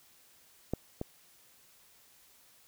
clicks, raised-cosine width 2 ms, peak -17 / -21 dBFS, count 2, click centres 0.736 / 1.014 s, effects white hiss -62 dBFS RMS until 2.67 s

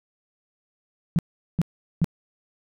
sine tone bursts, 167.4 Hz, E3, 27 cents sharp, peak -16 dBFS, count 3, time 1.16-2.044 s, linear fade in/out 0 ms, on 28 ms, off 400 ms, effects none

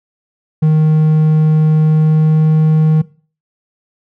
triangle tone with pitch glide, 155.56 to 156.46 Hz, D#3 to D#3, 0 to +10 cents, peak -5 dBFS, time 0.62-3.02 s, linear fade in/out 10 ms, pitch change +10 cents, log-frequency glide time 1.79-2.55 s, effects noise-tail reverb RT60 0.4 s tail -20 dB re dry

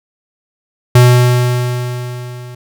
square tone with level ramp, 123.47 Hz, B2, in tune, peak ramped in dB -3 to -29 dBFS, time 0.95-2.55 s, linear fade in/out 5 ms, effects none

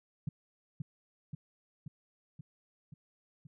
sine tone with echo, 146.83 Hz, D3, in tune, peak -30 dBFS, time 0.27-0.29 s, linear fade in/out 5 ms, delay 530 ms, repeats 6, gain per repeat -3 dB, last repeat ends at 3.47 s, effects none

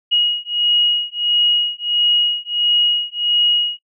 sine beating tone pair, 2890 / 2891.5 Hz, F#7 / F#7, -41 / -41 cents, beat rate 1.5 Hz, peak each -17 dBFS, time 0.11-3.79 s, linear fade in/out 20 ms, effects noise-tail reverb RT60 0.1 s tail -23 dB re dry

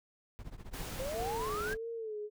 brown noise with tremolo, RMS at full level -42 dBFS, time 0.39-1.77 s, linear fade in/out 0 ms, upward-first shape triangle, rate 15 Hz, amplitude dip 95%
pink noise, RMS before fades -43 dBFS, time 0.73-1.74 s, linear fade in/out 10 ms
sine exponential sweep, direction up, 505 to 1661.2 Hz, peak -36 dBFS, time 0.99-1.75 s, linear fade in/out 10 ms
sine tone with vibrato, 440 Hz, A4, in tune, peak -37 dBFS, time 1.12-2.3 s, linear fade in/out 50 ms, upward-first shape sine, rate 1.6 Hz, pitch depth 87 cents each way
effects none

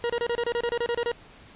40% pulse tone bursts, 473.8 Hz, A#4, 28 cents sharp, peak -23 dBFS, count 13, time 0.04-1.116 s, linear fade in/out 0 ms, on 56 ms, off 29 ms, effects pink hiss -50 dBFS RMS until 1.55 s + resampled to 8000 Hz

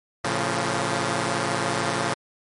5% pulse chord, A augmented, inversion none, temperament equal with one note detuned, 112.57 / 138.59 / 174.61 Hz, A2 / C#3 / E#3, +40 / 0 / 0 cents, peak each -16 dBFS, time 0.24-2.14 s, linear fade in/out 5 ms, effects MP3 48 kbps

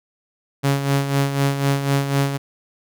sawtooth tone with tremolo, 139.2 Hz, C#3, 8 cents sharp, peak -11 dBFS, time 0.63-2.38 s, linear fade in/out 20 ms, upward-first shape sine, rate 4 Hz, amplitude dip 60%, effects none

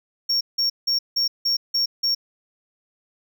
triangle tone bursts, 5520 Hz, F8, 21 cents flat, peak -17 dBFS, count 7, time 0.29-2.15 s, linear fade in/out 10 ms, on 120 ms, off 170 ms, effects none

